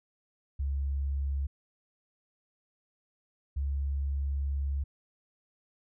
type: tone pair in turn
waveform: sine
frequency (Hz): 69.3 / 69.62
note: C#2 / C#2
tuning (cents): 0 / +8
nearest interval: unison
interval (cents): 8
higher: second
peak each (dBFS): -28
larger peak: neither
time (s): 0.59-1.47 / 3.56-4.84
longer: second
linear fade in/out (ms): 10
effects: none